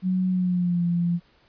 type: tone with pitch glide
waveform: sine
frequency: 185 to 172.61 Hz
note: F#3 to F3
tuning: 0 to -20 cents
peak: -20 dBFS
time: 0.02-1.2 s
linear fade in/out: 50 ms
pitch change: -120 cents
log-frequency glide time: 0.29-0.84 s
effects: pink hiss -60 dBFS RMS until 1.48 s + resampled to 11025 Hz

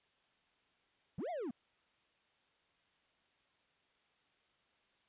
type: linear two-way sweep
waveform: triangle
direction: up then down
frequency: 120 to 740 to 209.6 Hz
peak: -36 dBFS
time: 1.18-1.51 s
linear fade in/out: 5 ms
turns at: 1.3 s
effects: white hiss -74 dBFS RMS until 5.08 s + resampled to 8000 Hz

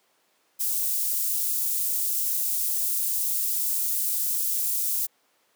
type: high-pass noise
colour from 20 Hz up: white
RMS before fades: -26 dBFS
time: 0.59-5.07 s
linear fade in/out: 20 ms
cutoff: 9200 Hz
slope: 12 dB/octave
effects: pink hiss -66 dBFS RMS until 5.55 s + high-pass 400 Hz 12 dB/octave

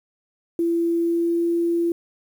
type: tone with pitch glide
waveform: sine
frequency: 337.4 to 339.9 Hz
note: E4 to F4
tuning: +40 to -47 cents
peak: -18 dBFS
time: 0.59-1.92 s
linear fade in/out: 2 ms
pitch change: +13 cents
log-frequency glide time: 0.98-1.44 s
effects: 8-bit

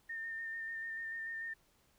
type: tone with vibrato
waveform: sine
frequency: 1817 Hz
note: A#6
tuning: 45 cents flat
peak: -39 dBFS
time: 0.09-1.54 s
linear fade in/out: 10 ms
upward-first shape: square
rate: 6.8 Hz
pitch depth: 16 cents each way
effects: pink hiss -71 dBFS RMS until 1.98 s

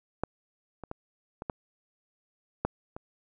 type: clicks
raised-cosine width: 1 ms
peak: -14 / -26 / -22 / -23 / -17 / -12 / -25 dBFS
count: 7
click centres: 0.236 / 0.837 / 0.914 / 1.421 / 1.498 / 2.65 / 2.965 s
effects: none

